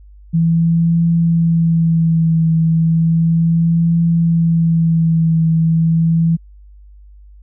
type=tone with vibrato; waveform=sine; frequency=164.81 Hz; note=E3; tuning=in tune; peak=-10 dBFS; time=0.33-6.37 s; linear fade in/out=20 ms; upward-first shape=triangle; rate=0.34 Hz; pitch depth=31 cents each way; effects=added 50 Hz sine -38 dBFS peak until 7.42 s